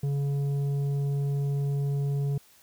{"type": "tone with tanh clipping", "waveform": "sine", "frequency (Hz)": 140.9, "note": "C#3", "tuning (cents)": 29, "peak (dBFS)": -26, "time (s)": [0.03, 2.38], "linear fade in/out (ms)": 5, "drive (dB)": 7, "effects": ["white hiss -58 dBFS RMS until 2.62 s"]}